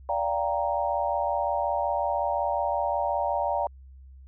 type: chord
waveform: sine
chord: G minor seventh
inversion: second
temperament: equal with one note detuned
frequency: 582.6 / 698.5 / 784 / 932.3 Hz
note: D5 / F5 / G5 / Bb5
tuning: -14 / 0 / 0 / 0 cents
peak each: -29 / -30 / -30 / -29 dBFS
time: 0.09-3.67 s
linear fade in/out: 2 ms
effects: added 66 Hz sine -45 dBFS peak until 4.27 s